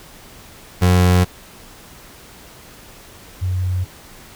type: tone pair in turn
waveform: 30% pulse / sine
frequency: 90.3 / 91.83 Hz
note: F#2 / F#2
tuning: -42 / -13 cents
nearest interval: unison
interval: 29 cents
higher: second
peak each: -8 / -17 dBFS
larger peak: first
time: 0.81-1.25 / 3.41-3.85 s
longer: neither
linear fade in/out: 20 ms
effects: pink hiss -42 dBFS RMS until 4.35 s